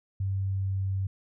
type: tone with pitch glide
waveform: sine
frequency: 96.9 to 96.29 Hz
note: G2 to G2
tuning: -20 to -30 cents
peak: -26 dBFS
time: 0.2-1.07 s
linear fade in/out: 5 ms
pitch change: -10 cents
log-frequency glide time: 0.31-0.8 s
effects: none